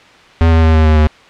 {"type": "tone with pitch steps", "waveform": "square", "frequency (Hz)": [82.41, 81.23, 80.06, 78.92, 77.78, 76.67], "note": ["E2", "E2", "D#2", "D#2", "D#2", "D#2"], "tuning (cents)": [0, -25, 50, 25, 0, -25], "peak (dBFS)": -7, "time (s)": [0.41, 1.07], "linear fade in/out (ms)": 0, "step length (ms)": 110, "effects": ["white hiss -41 dBFS RMS until 1.29 s", "low-pass 3000 Hz 12 dB/octave"]}